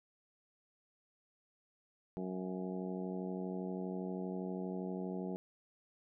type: harmonic tone with a mistuned harmonic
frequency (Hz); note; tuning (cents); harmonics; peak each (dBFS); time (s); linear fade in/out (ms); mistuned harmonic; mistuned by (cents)
92.5; F#2; 0; 2 / 3 / 4 / 5 / 6 / 7 / 8 / 9; -40 / -46 / -44 / -47 / -58 / -50 / -57 / -54; 2.17-5.36; 0; 8; -52
effects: none